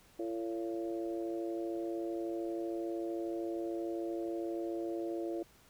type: harmonic tone with a mistuned harmonic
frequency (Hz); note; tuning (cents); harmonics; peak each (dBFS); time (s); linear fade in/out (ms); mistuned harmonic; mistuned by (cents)
113; A2; +47; 3 / 4 / 5 / 6; -36 / -44 / -43 / -47; 0.19-5.43; 5; 6; +18
effects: pink hiss -63 dBFS RMS until 5.69 s